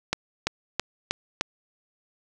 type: accelerating click train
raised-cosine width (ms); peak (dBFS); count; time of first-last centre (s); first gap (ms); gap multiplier
0.2; -6; 5; 0.13-1.411; 340; 0.96
effects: none